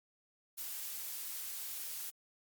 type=noise; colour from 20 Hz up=blue; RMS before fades=-42 dBFS; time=0.57-2.11 s; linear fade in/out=20 ms; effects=Opus 48 kbps